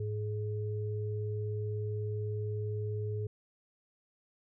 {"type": "tone pair together", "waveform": "sine", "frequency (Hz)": [105.5, 422], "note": ["G#2", "G#4"], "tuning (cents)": [28, 28], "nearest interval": "2 octaves", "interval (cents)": 2400, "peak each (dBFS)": [-33, -39], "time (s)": [0, 3.27], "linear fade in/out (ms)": 5, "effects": []}